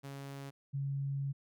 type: tone pair in turn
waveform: sawtooth / sine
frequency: 138.59 / 138.59 Hz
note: C#3 / C#3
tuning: 0 / 0 cents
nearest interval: unison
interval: 0 cents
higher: neither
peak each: -39 / -33 dBFS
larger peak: second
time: 0.03-0.51 / 0.73-1.33 s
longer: second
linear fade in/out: 20 ms
effects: none